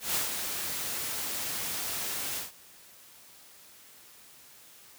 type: noise with ADSR envelope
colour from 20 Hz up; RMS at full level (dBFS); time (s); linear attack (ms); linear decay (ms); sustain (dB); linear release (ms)
white; -28; 0-2.52; 150; 140; -6; 150
effects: white hiss -54 dBFS RMS until 4.98 s + high-pass 60 Hz 12 dB/octave